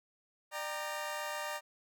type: chord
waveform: 20% pulse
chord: G minor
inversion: second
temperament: equal with one note detuned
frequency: 599 / 784 / 932.3 Hz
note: D5 / G5 / Bb5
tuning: +34 / 0 / 0 cents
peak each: -35 / -40 / -36 dBFS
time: 0.51-1.61 s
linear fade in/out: 50 ms
effects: none